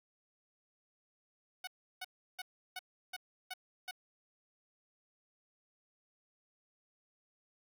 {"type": "tone bursts", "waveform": "10% pulse", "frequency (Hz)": 740, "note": "F#5", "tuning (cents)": 0, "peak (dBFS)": -32, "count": 7, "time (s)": [1.64, 3.911], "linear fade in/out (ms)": 5, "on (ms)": 33, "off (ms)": 340, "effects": []}